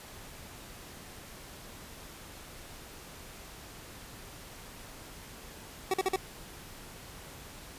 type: tone bursts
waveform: 25% pulse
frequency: 379.2 Hz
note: F#4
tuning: 43 cents sharp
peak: -22 dBFS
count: 4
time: 5.91-6.16 s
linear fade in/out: 2 ms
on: 28 ms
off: 46 ms
effects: pink hiss -48 dBFS RMS until 7.78 s + resampled to 32000 Hz